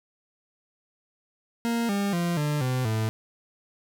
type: tone with pitch steps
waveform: 40% pulse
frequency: 233.1 / 200.6 / 172.62 / 148.55 / 127.83 / 110.01 Hz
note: A#3 / G3 / F3 / D3 / C3 / A2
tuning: 0 / +40 / -20 / +20 / -40 / 0 cents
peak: -23 dBFS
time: 1.65-3.09 s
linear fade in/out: 0 ms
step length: 240 ms
effects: none